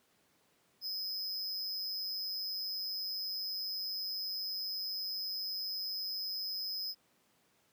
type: tone with amplitude modulation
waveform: square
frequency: 5080 Hz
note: D#8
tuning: 35 cents sharp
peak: -33 dBFS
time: 0.81-6.95 s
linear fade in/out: 50 ms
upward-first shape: sine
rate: 192 Hz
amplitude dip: 75%
effects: pink hiss -71 dBFS RMS until 7.72 s + high-pass 150 Hz 12 dB/octave

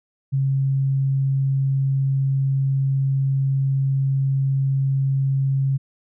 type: tone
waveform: sine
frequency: 135.8 Hz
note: C#3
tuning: 35 cents flat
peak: -17 dBFS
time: 0.32-5.78 s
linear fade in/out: 20 ms
effects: none

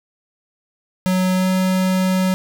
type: tone with pitch glide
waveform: square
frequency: 185 to 186.39 Hz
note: F#3 to F#3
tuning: 0 to +13 cents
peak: -16 dBFS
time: 1.06-2.34 s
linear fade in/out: 0 ms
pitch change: +13 cents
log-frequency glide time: 1.35-1.48 s
effects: 7-bit

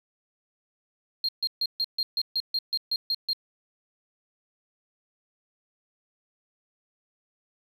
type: tone bursts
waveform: triangle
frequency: 4213 Hz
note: C8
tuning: 11 cents sharp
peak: -21 dBFS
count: 12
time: 1.24-3.332 s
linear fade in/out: 2 ms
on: 46 ms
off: 140 ms
effects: tanh soft clip ceiling -20 dBFS + 10-bit

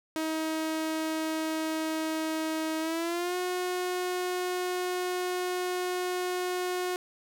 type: tone with pitch glide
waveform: sawtooth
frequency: 317.1 to 362.2 Hz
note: D#4 to F#4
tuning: +33 to -37 cents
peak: -25 dBFS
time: 0.16-6.96 s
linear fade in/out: 0 ms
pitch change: +230 cents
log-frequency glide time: 2.8-3.36 s
effects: none

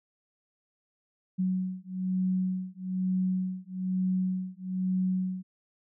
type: beating tone pair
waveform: sine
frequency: 185 / 186.1 Hz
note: F#3 / F#3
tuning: 0 / +10 cents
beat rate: 1.1 Hz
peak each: -30 dBFS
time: 1.38-5.43 s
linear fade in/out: 20 ms
effects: none

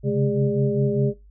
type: tone cluster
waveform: sine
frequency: 133.1 / 138.1 / 210.8 / 406.5 / 591 Hz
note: C3 / C#3 / G#3 / G#4 / D5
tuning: +30 / -6 / +26 / -37 / +11 cents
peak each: -23 / -24 / -25 / -24 / -31 dBFS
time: 0.03-1.14 s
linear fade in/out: 50 ms
effects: noise-tail reverb RT60 0.2 s tail -18 dB re dry + added 50 Hz sine -46 dBFS peak until 1.3 s

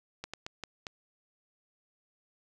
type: slowing click train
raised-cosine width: 0.2 ms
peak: -21 dBFS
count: 5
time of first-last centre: 0.24-0.868 s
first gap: 96 ms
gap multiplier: 1.34
effects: none

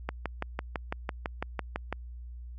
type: click train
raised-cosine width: 0.5 ms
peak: -16 dBFS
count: 12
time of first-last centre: 0.09-1.926 s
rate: 5.99 Hz
effects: added 60 Hz sine -40 dBFS peak until 2.58 s

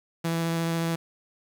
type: tone with vibrato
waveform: sawtooth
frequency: 166 Hz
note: E3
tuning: 12 cents sharp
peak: -21 dBFS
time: 0.24-0.96 s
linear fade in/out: 10 ms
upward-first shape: sine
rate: 14 Hz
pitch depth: 9 cents each way
effects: 8-bit

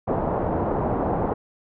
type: low-pass noise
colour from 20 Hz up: white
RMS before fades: -24 dBFS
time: 0.07-1.34 s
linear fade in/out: 10 ms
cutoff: 830 Hz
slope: 24 dB/octave
effects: none

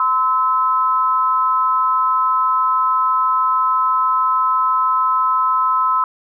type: tone pair together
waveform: sine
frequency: 1026.2 / 1300 Hz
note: C6 / E6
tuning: -34 / -24 cents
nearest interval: major third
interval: 410 cents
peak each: -16 dBFS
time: 0-6.04 s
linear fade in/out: 2 ms
effects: none

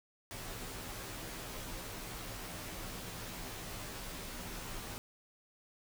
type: noise with comb filter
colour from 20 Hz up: pink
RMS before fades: -44 dBFS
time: 0.31-4.98 s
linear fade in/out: 0 ms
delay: 14 ms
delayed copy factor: -0.75
effects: none

